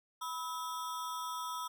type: ring-modulated tone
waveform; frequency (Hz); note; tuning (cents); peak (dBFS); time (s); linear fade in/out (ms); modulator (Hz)
square; 1141; C#6; +50; -35; 0.21-1.68; 10; 154
effects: none